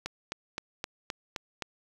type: click train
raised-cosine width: 0.2 ms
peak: -16 dBFS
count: 7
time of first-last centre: 0.06-1.623 s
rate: 3.84 Hz
effects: 7-bit